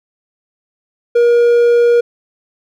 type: tone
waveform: triangle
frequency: 475.3 Hz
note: A#4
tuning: 34 cents sharp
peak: -5 dBFS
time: 1.15-2.01 s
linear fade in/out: 10 ms
effects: none